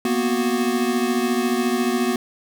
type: tone cluster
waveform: square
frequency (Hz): 234.3 / 248.5 / 368.9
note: A#3 / B3 / F#4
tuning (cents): +9 / +11 / -5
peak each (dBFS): -24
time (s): 0.05-2.16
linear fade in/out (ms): 2
effects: none